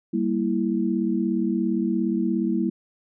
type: chord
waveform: sine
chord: E diminished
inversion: first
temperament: equal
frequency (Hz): 196 / 233.1 / 329.6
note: G3 / Bb3 / E4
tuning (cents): 0 / 0 / 0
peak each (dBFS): -25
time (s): 0.13-2.7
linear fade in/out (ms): 10
effects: none